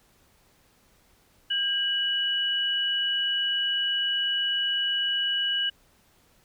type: tone pair together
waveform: sine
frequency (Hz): 1606 / 2942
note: G6 / F#7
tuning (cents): +41 / -11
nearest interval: minor seventh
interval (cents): 1048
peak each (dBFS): -31 / -24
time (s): 1.5-5.7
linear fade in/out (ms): 10
effects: pink hiss -62 dBFS RMS until 6.44 s